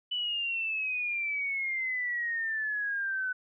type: exponential sweep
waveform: sine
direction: down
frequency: 2987 to 1497 Hz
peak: -29 dBFS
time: 0.11-3.33 s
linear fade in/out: 10 ms
effects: none